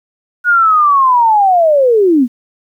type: linear sweep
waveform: sine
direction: down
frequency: 1461 to 226.3 Hz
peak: -6 dBFS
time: 0.44-2.28 s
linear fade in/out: 50 ms
effects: 8-bit